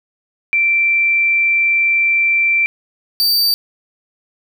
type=tone pair in turn; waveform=sine / 45% pulse; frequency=2347 / 4629 Hz; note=D7 / D8; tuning=-2 / -26 cents; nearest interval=octave; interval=1176 cents; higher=second; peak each=-11 dBFS; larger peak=neither; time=0.53-2.66 / 3.2-3.54 s; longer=first; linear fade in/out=0 ms; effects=none